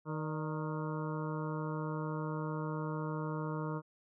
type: harmonic tone with a mistuned harmonic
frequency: 155.56 Hz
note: D#3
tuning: in tune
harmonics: 1 / 2 / 3 / 4 / 6 / 7 / 8 / 9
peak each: -37 / -42 / -43 / -48 / -46 / -47 / -49 / -51 dBFS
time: 0.05-3.82 s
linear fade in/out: 50 ms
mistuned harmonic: 4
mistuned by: -55 cents
effects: none